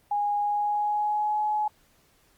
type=tone with pitch glide; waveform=sine; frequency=823 to 846.6 Hz; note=G#5 to G#5; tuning=-16 to +33 cents; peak=-23 dBFS; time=0.11-1.68 s; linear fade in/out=5 ms; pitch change=+49 cents; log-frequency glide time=0.39-1.41 s; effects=pink hiss -63 dBFS RMS until 2.37 s + Opus 32 kbps